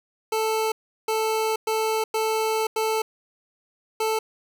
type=tone bursts at uneven times; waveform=25% pulse; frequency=439.9 Hz; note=A4; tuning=in tune; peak=-18 dBFS; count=6; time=0.32-0.72 / 1.08-1.56 / 1.67-2.04 / 2.14-2.67 / 2.76-3.02 / 4-4.19 s; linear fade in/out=5 ms; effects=none